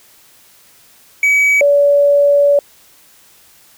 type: tone pair in turn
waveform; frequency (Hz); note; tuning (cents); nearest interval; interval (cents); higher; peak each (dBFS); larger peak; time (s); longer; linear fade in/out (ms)
triangle / sine; 2275 / 572; C#7 / D5; +44 / -46; 2 octaves; 2390; first; -7; neither; 1.23-1.61 / 1.61-2.59; second; 2
effects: white hiss -47 dBFS RMS until 3.77 s

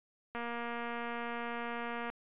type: click train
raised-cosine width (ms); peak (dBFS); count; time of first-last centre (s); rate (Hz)
0.5; -25; 414; 0.35-2.1; 236
effects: resampled to 8000 Hz

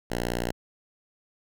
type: tone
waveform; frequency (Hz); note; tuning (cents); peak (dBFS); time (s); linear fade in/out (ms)
5% pulse; 59.4; A#1; +33; -16; 0.1-0.52; 10
effects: none

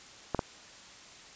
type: clicks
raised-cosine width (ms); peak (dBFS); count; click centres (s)
1; -14; 2; 0.347 / 0.392
effects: white hiss -51 dBFS RMS until 1.35 s + resampled to 16000 Hz

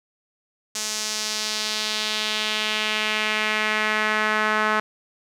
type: tone with band-pass filter sweep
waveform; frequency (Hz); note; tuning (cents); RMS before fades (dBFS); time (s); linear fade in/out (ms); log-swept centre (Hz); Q
sawtooth; 214.7; A3; -42; -24; 0.75-4.8; 5; 6400 to 1400; 1.8
effects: none

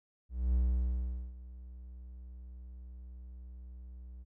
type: tone with ADSR envelope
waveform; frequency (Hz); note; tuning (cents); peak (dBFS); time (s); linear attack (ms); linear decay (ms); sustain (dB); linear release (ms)
triangle; 61.74; B1; 0; -23; 0.29-4.25; 250; 790; -20; 33
effects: none

